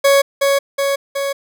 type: tone with echo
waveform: 40% pulse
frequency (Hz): 556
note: C#5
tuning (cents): +5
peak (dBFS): -8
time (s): 0.04-0.22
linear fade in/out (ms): 10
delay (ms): 370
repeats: 3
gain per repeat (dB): -3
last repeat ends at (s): 1.33
effects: none